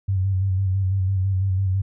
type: tone with vibrato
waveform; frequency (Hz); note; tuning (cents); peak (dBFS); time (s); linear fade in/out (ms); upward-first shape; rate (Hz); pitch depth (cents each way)
sine; 95.4; G2; -47; -18; 0.08-1.82; 10; square; 6; 37
effects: none